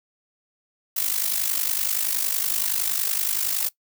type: noise with amplitude modulation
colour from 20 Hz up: blue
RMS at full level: -21 dBFS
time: 0.96-3.69 s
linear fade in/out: 10 ms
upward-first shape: sine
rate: 50.7 Hz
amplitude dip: 75%
effects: noise-tail reverb RT60 0.1 s tail -19 dB re dry